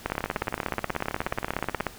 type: two click trains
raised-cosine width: 0.5 ms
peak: -10 / -16 dBFS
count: 31 / 33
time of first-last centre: 0.06-1.867 / 0.1-1.802 s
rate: 16.6 / 18.8 Hz
effects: pink hiss -46 dBFS RMS until 1.98 s